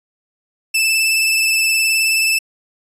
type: tone with vibrato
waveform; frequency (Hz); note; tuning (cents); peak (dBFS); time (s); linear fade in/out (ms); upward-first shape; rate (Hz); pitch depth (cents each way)
sawtooth; 2637; E7; 0; -10; 0.74-2.39; 10; triangle; 19; 25
effects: resampled to 32000 Hz